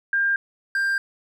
sine / triangle tone pair in turn, 1600 / 1589.9 Hz, G6 / G6, +35 / +24 cents, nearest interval unison, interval 11 cents, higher first, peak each -18 dBFS, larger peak neither, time 0.13-0.36 / 0.75-0.98 s, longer neither, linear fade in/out 2 ms, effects none

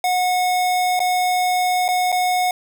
square tone with dropouts, 729 Hz, F#5, 26 cents flat, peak -17 dBFS, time 0.04-2.51 s, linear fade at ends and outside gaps 2 ms, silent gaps 0.993-1.002 / 1.881-1.887 / 2.119-2.125 s, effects none

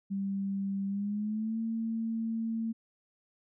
sine tone with pitch glide, 196.5 to 225.7 Hz, G3 to A3, +4 to +44 cents, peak -30 dBFS, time 0.1-2.73 s, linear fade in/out 20 ms, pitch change +240 cents, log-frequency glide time 0.87-1.59 s, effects none

